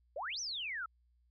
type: exponential two-way sweep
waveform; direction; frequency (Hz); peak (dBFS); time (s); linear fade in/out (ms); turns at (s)
sine; up then down; 504 to 6190 to 1284; -37; 0.16-0.86; 5; 0.4
effects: added 60 Hz sine -68 dBFS peak until 1.3 s